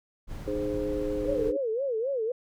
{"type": "noise", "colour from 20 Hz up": "brown", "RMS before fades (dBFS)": -37, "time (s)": [0.27, 1.53], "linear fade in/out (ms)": 50}
{"type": "chord", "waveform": "sine", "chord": "Ab major", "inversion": "second", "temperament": "equal with one note detuned", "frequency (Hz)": [303.7, 415.3, 523.3], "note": ["Eb4", "Ab4", "C5"], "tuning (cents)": [-42, 0, 0], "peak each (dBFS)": -32, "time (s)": [0.47, 1.57], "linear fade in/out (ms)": 10}
{"type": "tone with vibrato", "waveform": "sine", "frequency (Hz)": 493.9, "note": "B4", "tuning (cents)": 0, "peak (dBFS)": -26, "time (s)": [1.25, 2.32], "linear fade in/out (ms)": 5, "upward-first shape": "sine", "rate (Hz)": 3.8, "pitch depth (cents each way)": 220}
{"effects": []}